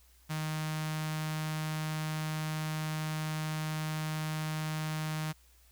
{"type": "tone with notch filter", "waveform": "sawtooth", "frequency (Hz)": 155.56, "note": "D#3", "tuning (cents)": 0, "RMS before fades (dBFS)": -35, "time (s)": [0.29, 5.33], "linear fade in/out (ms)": 20, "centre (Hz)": 400, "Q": 0.65, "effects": ["added 60 Hz sine -61 dBFS peak until 5.71 s", "white hiss -65 dBFS RMS until 5.71 s"]}